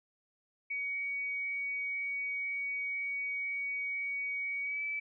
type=tone with pitch glide; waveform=sine; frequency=2251 to 2305 Hz; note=C#7 to D7; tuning=+26 to -33 cents; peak=-33 dBFS; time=0.7-5 s; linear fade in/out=10 ms; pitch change=+41 cents; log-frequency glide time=4.62-4.82 s; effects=none